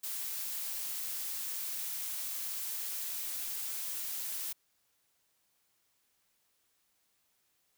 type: noise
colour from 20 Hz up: blue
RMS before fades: -38 dBFS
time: 0.03-4.53 s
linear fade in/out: 10 ms
effects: white hiss -75 dBFS RMS until 7.77 s